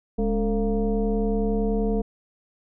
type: tone with frequency modulation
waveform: sine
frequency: 207.7 Hz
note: G#3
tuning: in tune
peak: -20 dBFS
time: 0.18-2.02 s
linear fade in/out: 10 ms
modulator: 243 Hz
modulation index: 1.3
effects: none